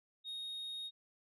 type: tone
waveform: sine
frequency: 3729 Hz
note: A#7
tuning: in tune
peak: -38 dBFS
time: 0.24-0.91 s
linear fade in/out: 50 ms
effects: tanh soft clip ceiling -40 dBFS